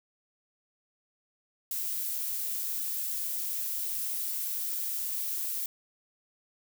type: noise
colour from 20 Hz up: violet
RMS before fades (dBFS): -33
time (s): 1.71-5.66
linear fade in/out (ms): 2
effects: none